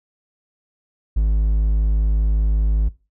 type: tone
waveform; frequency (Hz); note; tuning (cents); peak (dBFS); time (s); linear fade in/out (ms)
triangle; 52.6; G#1; +23; -12; 1.16-2.89; 10
effects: noise-tail reverb RT60 0.3 s tail -20 dB re dry